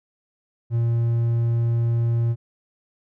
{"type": "tone", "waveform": "triangle", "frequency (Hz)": 116.8, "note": "A#2", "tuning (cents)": 4, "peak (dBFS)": -16, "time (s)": [0.7, 2.36], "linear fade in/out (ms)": 50, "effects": []}